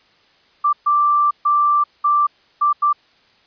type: tone bursts at uneven times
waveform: sine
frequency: 1174.7 Hz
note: D6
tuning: in tune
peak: -12 dBFS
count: 6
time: 0.64-0.73 / 0.86-1.31 / 1.45-1.84 / 2.04-2.27 / 2.61-2.73 / 2.82-2.93 s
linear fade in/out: 10 ms
effects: white hiss -55 dBFS RMS until 3.46 s + resampled to 11025 Hz